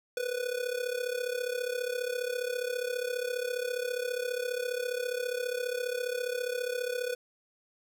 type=tone with amplitude modulation; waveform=square; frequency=493.8 Hz; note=B4; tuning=in tune; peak=-28 dBFS; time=0.17-7.15 s; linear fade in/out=2 ms; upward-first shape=sine; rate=34.8 Hz; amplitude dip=80%; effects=none